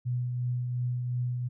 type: tone with tremolo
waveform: sine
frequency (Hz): 123.47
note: B2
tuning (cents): 0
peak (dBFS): -26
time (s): 0.05-1.49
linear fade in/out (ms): 20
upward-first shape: triangle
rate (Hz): 2.8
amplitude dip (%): 35
effects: none